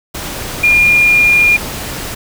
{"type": "tone in noise", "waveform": "sine", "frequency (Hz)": 2416, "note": "D7", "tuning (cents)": 48, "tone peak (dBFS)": -6, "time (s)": [0.63, 1.57], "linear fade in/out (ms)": 10, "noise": "pink", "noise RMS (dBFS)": -23, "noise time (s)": [0.14, 2.15], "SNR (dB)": 14, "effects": []}